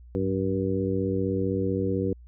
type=harmonic tone with a mistuned harmonic; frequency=95.7 Hz; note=G2; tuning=41 cents flat; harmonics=1 / 2 / 3 / 4 / 5; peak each=-30 / -30 / -30 / -30 / -30 dBFS; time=0.15-2.13 s; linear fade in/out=0 ms; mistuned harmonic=1; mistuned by=+67 cents; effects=added 60 Hz sine -45 dBFS peak until 2.27 s